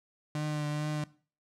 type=tone with vibrato; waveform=35% pulse; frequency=150.1 Hz; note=D3; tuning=38 cents sharp; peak=-29 dBFS; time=0.35-1.04 s; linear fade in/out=2 ms; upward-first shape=triangle; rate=2.3 Hz; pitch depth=24 cents each way; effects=noise-tail reverb RT60 0.4 s tail -19 dB re dry + low-pass 9000 Hz 12 dB/octave